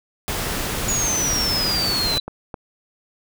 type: noise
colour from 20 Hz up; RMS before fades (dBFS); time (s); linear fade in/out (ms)
pink; -25; 0.28-2.18; 0
type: exponential sweep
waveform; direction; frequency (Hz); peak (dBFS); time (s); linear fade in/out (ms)
sine; down; 6880 to 3951; -20; 0.88-2.2; 5
type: clicks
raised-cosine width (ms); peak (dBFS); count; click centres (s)
1; -16; 5; 1.104 / 1.143 / 2.171 / 2.28 / 2.542
effects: none